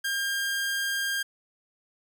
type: tone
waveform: sawtooth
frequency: 1606 Hz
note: G6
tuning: 41 cents sharp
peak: -23 dBFS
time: 0.04-1.23 s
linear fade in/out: 10 ms
effects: none